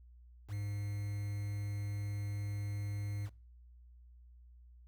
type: tone with quantisation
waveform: triangle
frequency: 102.2 Hz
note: G#2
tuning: 27 cents flat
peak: -34 dBFS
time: 0.48-3.3 s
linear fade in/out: 50 ms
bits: 9
effects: noise-tail reverb RT60 0.4 s tail -25 dB re dry + added 60 Hz sine -55 dBFS peak until 4.87 s